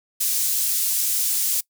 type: high-pass noise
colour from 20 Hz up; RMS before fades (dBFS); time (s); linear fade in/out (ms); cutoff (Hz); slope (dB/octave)
pink; -22; 0.2-1.61; 10; 7900; 12
effects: noise-tail reverb RT60 0.1 s tail -23 dB re dry